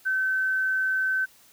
sine tone, 1533 Hz, G6, 39 cents flat, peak -22 dBFS, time 0.05-1.26 s, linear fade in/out 20 ms, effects white hiss -56 dBFS RMS until 1.52 s

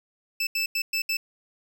25% pulse tone bursts at uneven times, 2637 Hz, E7, in tune, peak -20 dBFS, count 5, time 0.4-0.47 / 0.55-0.66 / 0.75-0.82 / 0.93-1.02 / 1.09-1.17 s, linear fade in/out 5 ms, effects none

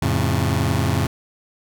sawtooth chord, F augmented, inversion none, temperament just, 87.31 / 109.13 / 136.42 Hz, F2 / A2 / C#3, 0 / -14 / -27 cents, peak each -18 dBFS, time 0.02-1.07 s, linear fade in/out 5 ms, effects none

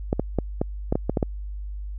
clicks, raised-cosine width 2 ms, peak -8 dBFS, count 9, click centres 0.129 / 0.196 / 0.387 / 0.615 / 0.925 / 0.955 / 1.096 / 1.172 / 1.228 s, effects added 50 Hz sine -30 dBFS peak until 1.98 s

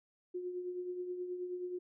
sine tone with tremolo, 359.9 Hz, F#4, 48 cents flat, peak -35 dBFS, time 0.34-1.79 s, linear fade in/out 10 ms, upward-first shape triangle, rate 9.4 Hz, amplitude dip 55%, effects none

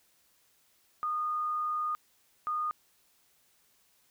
sine tone bursts at uneven times, 1227 Hz, D#6, 25 cents flat, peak -29 dBFS, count 2, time 1.03-1.95 / 2.47-2.71 s, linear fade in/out 0 ms, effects white hiss -68 dBFS RMS until 4.1 s

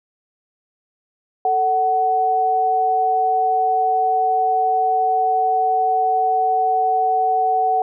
sine tone pair together, 443 / 748.1 Hz, A4 / F#5, +12 / +19 cents, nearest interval major sixth, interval 907 cents, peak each -24 / -15 dBFS, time 1.45-7.82 s, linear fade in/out 2 ms, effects none

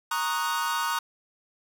45% pulse chord, D# minor seventh, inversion second, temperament equal with one note detuned, 932.3 / 1104.3 / 1244.5 / 1480 Hz, A#5 / C#6 / D#6 / F#6, 0 / -7 / 0 / 0 cents, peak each -30 / -33 / -31 / -32 dBFS, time 0.11-0.99 s, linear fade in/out 5 ms, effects none

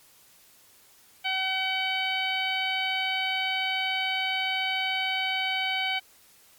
harmonic tone, 759 Hz, F#5, 44 cents sharp, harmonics 1 / 2 / 3 / 4 / 5 / 6, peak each -32 / -35 / -29 / -30 / -38 / -42 dBFS, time 1.24-6 s, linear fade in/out 20 ms, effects white hiss -57 dBFS RMS until 6.58 s + MP3 96 kbps

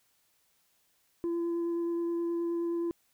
sine tone with vibrato, 339.8 Hz, F4, 47 cents flat, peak -26 dBFS, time 1.24-2.91 s, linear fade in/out 0 ms, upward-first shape sine, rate 9.5 Hz, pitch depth 9 cents each way, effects tanh soft clip ceiling -28 dBFS + white hiss -71 dBFS RMS until 3.13 s

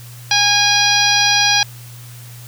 harmonic tone with a mistuned harmonic, 820 Hz, G#5, 22 cents flat, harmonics 1 / 2 / 3 / 4 / 5 / 6 / 7, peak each -19 / -19 / -19 / -19 / -19 / -19 / -19 dBFS, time 0.31-1.63 s, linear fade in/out 2 ms, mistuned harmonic 5, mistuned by -16 cents, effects added 120 Hz sine -34 dBFS peak until 2.47 s + white hiss -41 dBFS RMS until 2.47 s

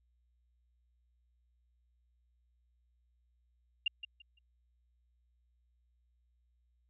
sine tone with echo, 2800 Hz, F7, 4 cents sharp, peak -27 dBFS, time 3.86-3.88 s, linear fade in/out 5 ms, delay 170 ms, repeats 3, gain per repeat -12 dB, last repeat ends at 4.39 s, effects added 60 Hz sine -70 dBFS peak until 6.89 s

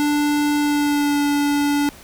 square tone with pitch glide, 293.7 to 288.5 Hz, D4 to D4, 0 to -31 cents, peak -17 dBFS, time 0-1.89 s, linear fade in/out 0 ms, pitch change -31 cents, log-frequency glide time 0.58-1.21 s, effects pink hiss -43 dBFS RMS until 2.03 s

